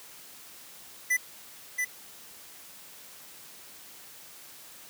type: tone with echo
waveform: square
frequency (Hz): 1993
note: B6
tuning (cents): +15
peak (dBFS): -23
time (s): 1.1-1.17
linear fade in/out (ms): 10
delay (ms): 680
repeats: 1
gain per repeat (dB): -4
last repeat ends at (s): 1.85
effects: white hiss -49 dBFS RMS until 4.89 s + high-pass 100 Hz 12 dB/octave